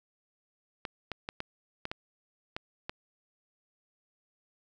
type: clicks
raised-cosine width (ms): 0.3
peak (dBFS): -19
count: 8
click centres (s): 0.852 / 1.117 / 1.289 / 1.404 / 1.854 / 1.915 / 2.565 / 2.895
effects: none